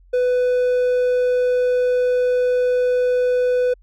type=tone; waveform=triangle; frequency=497.8 Hz; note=B4; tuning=14 cents sharp; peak=-13 dBFS; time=0.13-3.74 s; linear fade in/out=10 ms; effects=added 44 Hz sine -47 dBFS peak until 3.82 s